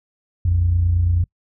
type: tone pair together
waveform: sine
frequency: 58.27 / 87.31 Hz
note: A#1 / F2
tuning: 0 / 0 cents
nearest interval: perfect fifth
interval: 700 cents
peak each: -22 / -14 dBFS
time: 0.45-1.24 s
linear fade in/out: 5 ms
effects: noise-tail reverb RT60 0.1 s tail -26 dB re dry + tanh soft clip ceiling -8 dBFS